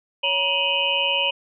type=tone cluster; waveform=sine; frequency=558 / 947 / 2518 / 2841 / 3009 Hz; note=C#5 / A#5 / D#7 / F7 / F#7; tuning=+11 / +27 / +20 / +29 / +28 cents; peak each=-28 / -28 / -24 / -25 / -24 dBFS; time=0.23-1.31 s; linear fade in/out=10 ms; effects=none